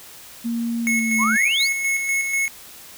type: tone with pitch glide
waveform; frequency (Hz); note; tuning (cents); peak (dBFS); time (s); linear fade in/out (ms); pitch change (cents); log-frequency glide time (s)
sine; 233.1 to 220; A#3 to A3; 0 to 0; -21; 0.44-1.37; 20; -100; 0.81-1.26
type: tone with tremolo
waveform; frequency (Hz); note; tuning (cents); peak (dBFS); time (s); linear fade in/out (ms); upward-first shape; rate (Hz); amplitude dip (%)
square; 2187; C#7; -24; -19; 0.87-2.48; 0; square; 4.1; 40
type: exponential sweep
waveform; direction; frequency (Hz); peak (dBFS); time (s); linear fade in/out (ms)
sine; up; 935 to 4978; -18; 1.18-1.69; 50
effects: white hiss -42 dBFS RMS until 2.97 s